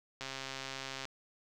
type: click train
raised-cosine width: 0.2 ms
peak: -23 dBFS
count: 114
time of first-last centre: 0.21-1.053 s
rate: 134 Hz
effects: none